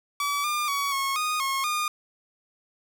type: tone with pitch steps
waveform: sawtooth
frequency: 1146 / 1202 / 1127 / 1093 / 1236 / 1084 / 1218 Hz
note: D6 / D6 / C#6 / C#6 / D#6 / C#6 / D#6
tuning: -43 / +40 / +28 / -25 / -12 / -39 / -37 cents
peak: -21 dBFS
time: 0.2-1.88 s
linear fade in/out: 2 ms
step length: 240 ms
effects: none